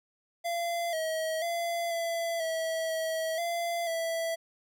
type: tone with pitch steps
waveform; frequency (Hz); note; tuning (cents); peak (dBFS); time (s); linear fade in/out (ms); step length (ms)
square; 684 / 638 / 682 / 672 / 649 / 644 / 684 / 660; F5 / D#5 / F5 / E5 / E5 / E5 / F5 / E5; -36 / +43 / -41 / +33 / -27 / -41 / -36 / +2; -30; 0.44-4.36; 20; 490
effects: none